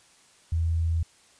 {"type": "tone", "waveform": "sine", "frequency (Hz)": 82.41, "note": "E2", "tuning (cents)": 0, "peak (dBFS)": -22, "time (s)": [0.52, 1.03], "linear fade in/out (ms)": 5, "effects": ["white hiss -58 dBFS RMS until 1.39 s", "resampled to 22050 Hz"]}